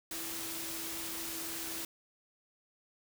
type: tone in noise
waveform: sine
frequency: 329.6 Hz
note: E4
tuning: in tune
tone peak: -47 dBFS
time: 0.11-1.85 s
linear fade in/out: 2 ms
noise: white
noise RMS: -40 dBFS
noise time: 0.11-1.85 s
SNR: -10 dB
effects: none